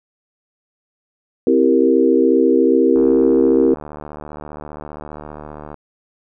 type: chord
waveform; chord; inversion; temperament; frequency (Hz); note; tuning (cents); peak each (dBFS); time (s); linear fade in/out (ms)
sine; C dominant seventh; none; equal; 261.6 / 329.6 / 392 / 466.2; C4 / E4 / G4 / Bb4; 0 / 0 / 0 / 0; -16; 1.47-3.74; 2
type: click train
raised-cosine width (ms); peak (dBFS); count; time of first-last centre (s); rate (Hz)
1; -18; 210; 2.96-5.743; 75.1
effects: none